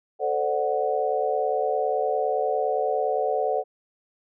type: chord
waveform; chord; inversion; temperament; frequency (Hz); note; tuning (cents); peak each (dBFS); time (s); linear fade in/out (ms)
sine; D dominant seventh; second; equal with one note detuned; 440 / 517.5 / 587.3 / 740; A4 / C5 / D5 / F#5; 0 / -19 / 0 / 0; -27 / -28 / -28 / -26; 0.19-3.64; 50
effects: none